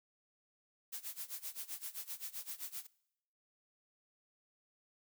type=noise with tremolo; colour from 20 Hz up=blue; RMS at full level=-42 dBFS; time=0.92-2.87 s; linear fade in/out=10 ms; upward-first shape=sine; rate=7.7 Hz; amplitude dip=90%; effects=noise-tail reverb RT60 0.8 s tail -23 dB re dry